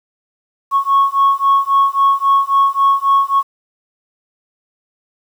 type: beating tone pair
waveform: sine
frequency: 1100 / 1103.7 Hz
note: C#6 / C#6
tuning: -14 / -8 cents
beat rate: 3.7 Hz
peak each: -12 / -12 dBFS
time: 0.71-3.43 s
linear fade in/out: 50 ms
effects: tanh soft clip ceiling -5 dBFS + 7-bit